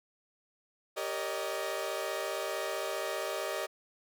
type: chord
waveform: sawtooth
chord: Eb dominant seventh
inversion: first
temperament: equal with one note detuned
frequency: 392 / 466.2 / 567 / 622.3 Hz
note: G4 / Bb4 / Db5 / Eb5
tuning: 0 / 0 / +39 / 0 cents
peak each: -36 / -37 / -35 / -33 dBFS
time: 0.96-3.67 s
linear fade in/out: 20 ms
effects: none